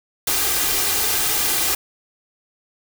white noise with comb filter, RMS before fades -20 dBFS, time 0.27-1.75 s, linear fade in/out 5 ms, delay 2.5 ms, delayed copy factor +0.55, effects none

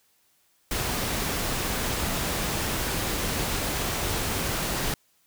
pink noise, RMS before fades -28 dBFS, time 0.71-4.94 s, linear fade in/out 2 ms, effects white hiss -66 dBFS RMS until 5.26 s

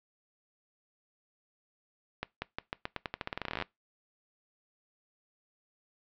accelerating click train, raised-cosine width 0.3 ms, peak -17 dBFS, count 23, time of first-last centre 2.23-3.623 s, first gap 190 ms, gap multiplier 0.87, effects noise-tail reverb RT60 0.2 s tail -22 dB re dry + low-pass 4000 Hz 12 dB/octave

